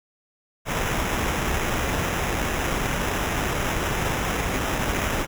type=noise with sample-and-hold; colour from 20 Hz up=pink; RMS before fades=-25 dBFS; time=0.65-5.27 s; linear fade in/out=50 ms; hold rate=4410 Hz; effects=none